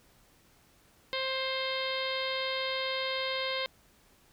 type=harmonic tone with a mistuned harmonic; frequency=527 Hz; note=C5; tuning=12 cents sharp; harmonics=1 / 2 / 3 / 4 / 5 / 6 / 7 / 8 / 9; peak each=-35 / -39 / -42 / -37 / -44 / -39 / -39 / -41 / -47 dBFS; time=1.13-3.66 s; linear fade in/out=0 ms; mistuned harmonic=9; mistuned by=+40 cents; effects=pink hiss -63 dBFS RMS until 4.32 s